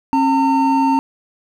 triangle tone pair together, 270.3 / 909.2 Hz, C#4 / A#5, -44 / -43 cents, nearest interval octave + major sixth, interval 2101 cents, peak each -13 dBFS, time 0.13-0.99 s, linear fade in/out 0 ms, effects none

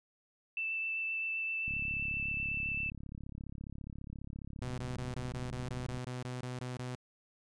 sine tone with vibrato, 2652 Hz, E7, 10 cents sharp, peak -33 dBFS, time 0.57-2.9 s, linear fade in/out 2 ms, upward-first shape sine, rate 7.7 Hz, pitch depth 9 cents each way
click train, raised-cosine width 5 ms, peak -32 dBFS, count 150, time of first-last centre 1.68-5.974 s, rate 34.7 Hz
sawtooth tone bursts, 125.5 Hz, B2, 28 cents sharp, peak -34 dBFS, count 13, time 4.62-6.952 s, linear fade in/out 0 ms, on 160 ms, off 21 ms
effects resampled to 22050 Hz

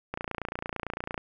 click train, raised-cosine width 0.5 ms, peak -17 dBFS, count 31, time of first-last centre 0.14-1.178 s, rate 28.9 Hz, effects none

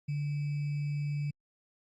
sine tone with sample-and-hold, 145.6 Hz, D3, 15 cents flat, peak -30 dBFS, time 0.08-1.31 s, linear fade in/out 10 ms, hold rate 2450 Hz, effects low-pass 5000 Hz 12 dB/octave + Opus 48 kbps

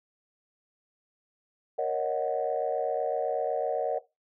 sine chord, D# minor seventh, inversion second, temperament equal with one note detuned, 468.6 / 554.4 / 622.3 / 740 Hz, A#4 / C#5 / D#5 / F#5, +9 / 0 / 0 / 0 cents, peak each -31 dBFS, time 1.78-3.99 s, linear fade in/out 10 ms, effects noise-tail reverb RT60 0.2 s tail -17 dB re dry + tanh soft clip ceiling -17 dBFS

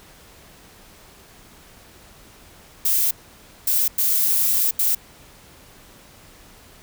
violet noise bursts at uneven times, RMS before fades -19 dBFS, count 4, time 2.85-3.11 / 3.67-3.88 / 3.98-4.71 / 4.79-4.95 s, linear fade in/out 5 ms, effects pink hiss -48 dBFS RMS until 6.82 s

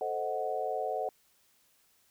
sine chord, A diminished seventh, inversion none, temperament equal, 440 / 523.3 / 622.3 / 740 Hz, A4 / C5 / Eb5 / Gb5, 0 / 0 / 0 / 0 cents, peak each -37 / -37 / -37 / -34 dBFS, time 0.01-1.09 s, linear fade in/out 2 ms, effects white hiss -68 dBFS RMS until 2.1 s

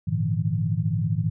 sine tone cluster, 102.5 / 114.9 / 151.7 / 166.8 Hz, G#2 / A#2 / D#3 / E3, -22 / -25 / -44 / +21 cents, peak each -27 dBFS, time 0.07-1.3 s, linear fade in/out 10 ms, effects none

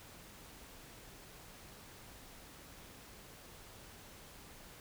silence, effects pink hiss -55 dBFS RMS until 4.8 s

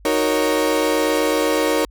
35% pulse chord, D# minor seventh, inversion none, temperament equal, 311.1 / 370 / 466.2 / 554.4 Hz, D#4 / F#4 / A#4 / C#5, 0 / 0 / 0 / 0 cents, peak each -20 / -24 / -19 / -20 dBFS, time 0.05-1.85 s, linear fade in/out 2 ms, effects added 50 Hz sine -43 dBFS peak until 1.9 s

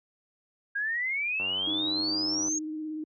sine exponential sweep, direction up, 1608 to 6645 Hz, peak -27 dBFS, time 0.75-2.59 s, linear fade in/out 10 ms
click train, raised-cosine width 1 ms, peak -28 dBFS, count 104, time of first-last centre 1.4-2.483 s, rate 95.1 Hz
sine tone with vibrato, 310 Hz, D#4, 6 cents flat, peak -32 dBFS, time 1.67-3.04 s, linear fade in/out 5 ms, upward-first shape square, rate 17 Hz, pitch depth 17 cents each way
effects high-pass 100 Hz 12 dB/octave

